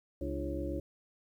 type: harmonic tone with a mistuned harmonic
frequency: 68.6 Hz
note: C#2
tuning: 17 cents flat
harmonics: 1 / 2 / 3 / 4 / 5 / 6 / 8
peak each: -38 / -46 / -48 / -39 / -40 / -48 / -41 dBFS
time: 0.21-0.8 s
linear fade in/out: 5 ms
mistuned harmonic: 4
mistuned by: +130 cents
effects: 11-bit